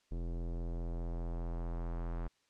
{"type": "tone with low-pass filter sweep", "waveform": "square", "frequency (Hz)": 42.45, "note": "F1", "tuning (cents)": -48, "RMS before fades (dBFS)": -38, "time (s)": [0.11, 2.28], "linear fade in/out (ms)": 10, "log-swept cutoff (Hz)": [400, 1300], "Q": 1.1, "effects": ["white hiss -74 dBFS RMS until 2.49 s", "low-pass 6000 Hz 12 dB/octave"]}